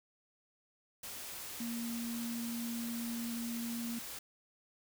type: tone in noise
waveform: sine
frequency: 233.8 Hz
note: A#3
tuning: 5 cents sharp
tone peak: -37 dBFS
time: 1.6-3.99 s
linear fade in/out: 5 ms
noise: white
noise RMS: -45 dBFS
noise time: 1.03-4.19 s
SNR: +5 dB
effects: none